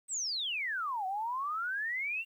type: exponential two-way sweep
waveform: sine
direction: down then up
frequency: 8372 to 737 to 2803 Hz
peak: -32 dBFS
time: 0.08-2.25 s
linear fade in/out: 50 ms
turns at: 1.06 s
effects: 11-bit